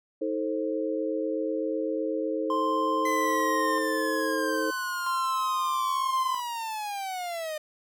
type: chord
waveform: sine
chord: A diminished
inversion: second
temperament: just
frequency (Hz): 316.8 / 440 / 528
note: Eb4 / A4 / C5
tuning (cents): +31 / 0 / +16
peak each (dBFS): -30 / -31 / -31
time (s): 0.21-4.71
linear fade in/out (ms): 10
type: tone with tremolo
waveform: triangle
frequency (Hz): 1046.5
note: C6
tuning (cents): 0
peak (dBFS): -24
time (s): 2.5-6.4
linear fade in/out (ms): 2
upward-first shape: square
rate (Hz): 0.39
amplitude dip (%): 55
type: linear sweep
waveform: 45% pulse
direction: down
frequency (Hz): 2035 to 605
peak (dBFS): -31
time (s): 3.05-7.58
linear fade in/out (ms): 5
effects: none